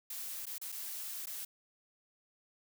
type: noise with dropouts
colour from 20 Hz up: blue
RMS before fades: -42 dBFS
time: 0.1-1.45 s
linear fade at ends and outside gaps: 5 ms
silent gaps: 0.456-0.466 / 0.582-0.614 / 0.72-0.723 / 1.258-1.269 s
effects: none